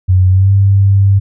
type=tone with pitch glide; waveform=sine; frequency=92.5 to 98.57 Hz; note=F#2 to G2; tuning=0 to +10 cents; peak=-5 dBFS; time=0.08-1.2 s; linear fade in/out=20 ms; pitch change=+110 cents; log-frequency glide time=0.29-0.51 s; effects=none